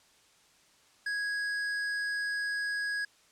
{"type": "tone with hard clipping", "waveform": "sine", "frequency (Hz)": 1658, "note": "G#6", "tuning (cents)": -3, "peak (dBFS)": -32, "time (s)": [1.06, 3.05], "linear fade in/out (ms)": 5, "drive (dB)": 10, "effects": ["white hiss -63 dBFS RMS until 3.31 s", "low-pass 8000 Hz 12 dB/octave"]}